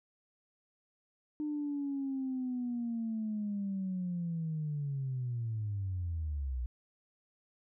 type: linear sweep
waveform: sine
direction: down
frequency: 302.6 to 59 Hz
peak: -32 dBFS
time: 1.4-6.66 s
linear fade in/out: 0 ms
effects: tanh soft clip ceiling -28 dBFS